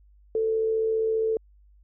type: tone with amplitude modulation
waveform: sine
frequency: 443.2 Hz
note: A4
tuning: 13 cents sharp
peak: -20 dBFS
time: 0.35-1.37 s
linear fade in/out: 2 ms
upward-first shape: sine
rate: 74.9 Hz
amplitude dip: 35%
effects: added 50 Hz sine -53 dBFS peak until 1.83 s